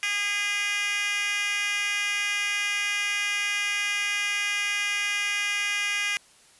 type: tone with high-pass filter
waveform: 10% pulse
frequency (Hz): 408.8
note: G#4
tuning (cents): -27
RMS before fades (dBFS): -27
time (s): 0.03-6.17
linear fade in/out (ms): 0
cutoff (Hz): 2300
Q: 2.3
effects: white hiss -56 dBFS RMS until 6.59 s + resampled to 24000 Hz